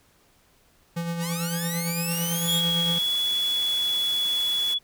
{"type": "tone with tremolo", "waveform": "square", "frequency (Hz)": 169.2, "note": "E3", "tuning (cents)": 45, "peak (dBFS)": -26, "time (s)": [0.96, 2.99], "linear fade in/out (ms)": 10, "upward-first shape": "sine", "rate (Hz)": 8.9, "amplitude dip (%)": 40}
{"type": "linear sweep", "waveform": "5% pulse", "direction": "up", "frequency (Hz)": [880, 3729], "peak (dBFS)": -20, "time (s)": [1.19, 2.62], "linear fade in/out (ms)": 50}
{"type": "noise", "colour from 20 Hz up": "white", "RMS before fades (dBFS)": -37, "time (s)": [2.1, 4.75], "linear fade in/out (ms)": 20}
{"type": "tone with pitch glide", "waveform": "sine", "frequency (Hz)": [3322, 3396], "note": ["G#7", "G#7"], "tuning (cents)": [0, 38], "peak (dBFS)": -22, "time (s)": [2.47, 4.79], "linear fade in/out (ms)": 20, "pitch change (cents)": 38, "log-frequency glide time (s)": [2.84, 3.1]}
{"effects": ["pink hiss -61 dBFS RMS until 4.83 s"]}